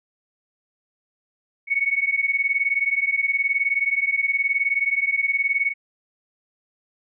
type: beating tone pair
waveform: sine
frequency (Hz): 2211 / 2230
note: C#7 / C#7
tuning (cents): -5 / +10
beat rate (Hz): 19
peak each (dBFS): -22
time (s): 1.67-5.74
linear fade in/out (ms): 50
effects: none